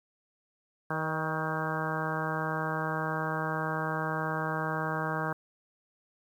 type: harmonic tone with a mistuned harmonic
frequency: 158.2 Hz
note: D#3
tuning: 29 cents sharp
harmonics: 1 / 2 / 3 / 4 / 5 / 6 / 7 / 8 / 9 / 10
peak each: -35 / -40 / -39 / -39 / -39 / -39 / -38 / -40 / -41 / -37 dBFS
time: 0.9-5.33 s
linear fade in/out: 5 ms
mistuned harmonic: 4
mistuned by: -24 cents
effects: 10-bit